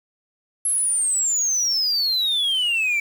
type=exponential sweep; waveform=sine; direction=down; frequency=11175 to 2300 Hz; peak=-16 dBFS; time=0.65-3 s; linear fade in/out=5 ms; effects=tanh soft clip ceiling -17 dBFS + 7-bit